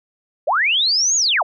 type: linear two-way sweep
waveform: sine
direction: up then down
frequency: 488.9 to 6860 to 488.9 Hz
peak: -14 dBFS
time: 0.47-1.43 s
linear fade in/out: 10 ms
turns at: 1.16 s
effects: none